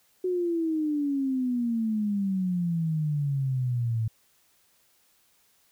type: exponential sweep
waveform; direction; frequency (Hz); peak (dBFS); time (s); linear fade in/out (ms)
sine; down; 370 to 110; -24; 0.24-4.08; 5
effects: white hiss -65 dBFS RMS until 5.71 s